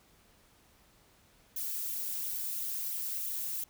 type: noise with flanger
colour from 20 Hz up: violet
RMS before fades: -36 dBFS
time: 1.56-3.64 s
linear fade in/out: 5 ms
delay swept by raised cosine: 0.3 to 2.7 ms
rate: 2.9 Hz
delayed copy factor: +0.5
effects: pink hiss -64 dBFS RMS until 3.69 s